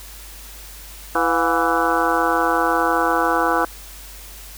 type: harmonic tone with a mistuned harmonic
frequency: 165.6 Hz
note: E3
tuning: 8 cents sharp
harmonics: 2 / 3 / 4 / 5 / 6 / 7 / 8 / 9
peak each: -24 / -24 / -24 / -24 / -24 / -24 / -24 / -24 dBFS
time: 1.15-3.65 s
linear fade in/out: 2 ms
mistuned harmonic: 4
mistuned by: +120 cents
effects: added 49 Hz sine -39 dBFS peak until 4.57 s + white hiss -40 dBFS RMS until 4.57 s